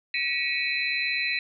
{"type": "tone cluster", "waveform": "sine", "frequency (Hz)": [1932, 2248, 2443, 2584, 4033], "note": ["B6", "C#7", "D#7", "E7", "B7"], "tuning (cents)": [-39, 24, -32, -35, 36], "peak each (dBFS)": -31, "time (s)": [0.14, 1.39], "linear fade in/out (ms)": 2, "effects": []}